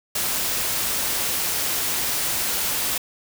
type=noise; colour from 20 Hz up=white; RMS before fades=-24 dBFS; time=0.15-2.98 s; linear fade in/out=5 ms; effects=none